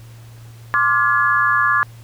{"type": "chord", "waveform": "sine", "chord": "D half-diminished seventh", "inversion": "third", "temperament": "just", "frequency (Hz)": [1057.2, 1174.7, 1409.6, 1691.5], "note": ["C6", "D6", "F6", "Ab6"], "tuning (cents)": [18, 0, 16, 31], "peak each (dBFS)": [-22, -17, -21, -17], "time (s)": [0.74, 1.83], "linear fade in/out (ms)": 0, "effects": ["added 115 Hz sine -37 dBFS peak until 2.03 s", "pink hiss -49 dBFS RMS until 2.03 s"]}